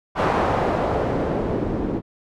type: noise with low-pass filter sweep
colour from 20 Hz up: white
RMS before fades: -22 dBFS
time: 0.15-2.02 s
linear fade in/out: 50 ms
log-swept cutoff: 1000 to 320 Hz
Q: 1.1
effects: none